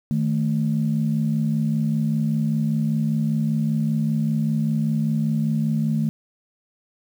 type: tone pair together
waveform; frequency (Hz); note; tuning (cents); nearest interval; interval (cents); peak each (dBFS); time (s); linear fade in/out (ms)
sine; 154.89 / 220; D#3 / A3; -8 / 0; tritone; 608; -21; 0.11-6.09; 0
effects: tanh soft clip ceiling -11 dBFS + 8-bit